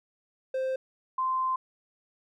triangle / sine tone pair in turn, 523.3 / 1039.4 Hz, C5 / C6, 0 / -12 cents, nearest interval octave, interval 1188 cents, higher second, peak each -25 dBFS, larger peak neither, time 0.54-0.76 / 1.18-1.56 s, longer second, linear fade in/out 5 ms, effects none

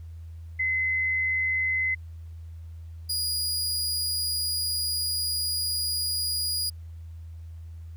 sine / sawtooth tone pair in turn, 2046 / 4889 Hz, C7 / D#8, -39 / -31 cents, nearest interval octave + minor third, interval 1508 cents, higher second, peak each -23 dBFS, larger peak neither, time 0.59-1.95 / 3.09-6.7 s, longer second, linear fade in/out 10 ms, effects added 82 Hz sine -38 dBFS peak until 7.96 s + pink hiss -66 dBFS RMS until 7.96 s

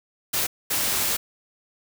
white noise bursts at uneven times, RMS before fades -24 dBFS, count 2, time 0.33-0.47 / 0.7-1.17 s, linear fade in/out 10 ms, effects none

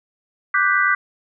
sine chord, G major seventh, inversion second, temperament equal, 1174.7 / 1480 / 1568 / 1975.5 Hz, D6 / F#6 / G6 / B6, 0 / 0 / 0 / 0 cents, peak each -20 dBFS, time 0.54-0.95 s, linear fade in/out 5 ms, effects none

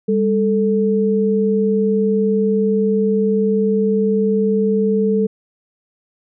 sine tone pair together, 200.2 / 440 Hz, G3 / A4, +37 / 0 cents, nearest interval octave + major second, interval 1363 cents, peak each -16 dBFS, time 0.08-5.27 s, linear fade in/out 10 ms, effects none

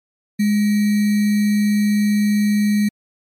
sine tone with sample-and-hold, 207.7 Hz, G#3, in tune, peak -13 dBFS, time 0.39-2.89 s, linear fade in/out 10 ms, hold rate 2100 Hz, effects MP3 64 kbps

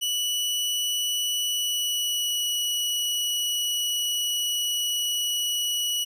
sawtooth tone with pitch glide, 2952 to 2933 Hz, F#7 to F#7, -5 to -16 cents, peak -21 dBFS, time 0.01-6.05 s, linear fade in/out 20 ms, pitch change -11 cents, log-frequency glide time 1.45-2.47 s, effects none

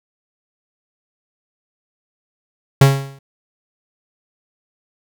45% pulse tone with exponential decay, 137.2 Hz, C#3, 17 cents flat, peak -4 dBFS, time 2.81-3.19 s, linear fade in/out 5 ms, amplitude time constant 82 ms, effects none

